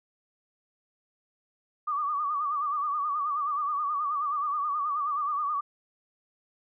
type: tone with vibrato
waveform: sine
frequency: 1174.7 Hz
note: D6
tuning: in tune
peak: -26 dBFS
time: 1.87-5.61 s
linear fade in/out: 10 ms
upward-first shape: sine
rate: 9.4 Hz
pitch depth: 86 cents each way
effects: none